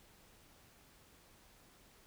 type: silence
effects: pink hiss -64 dBFS RMS until 2.06 s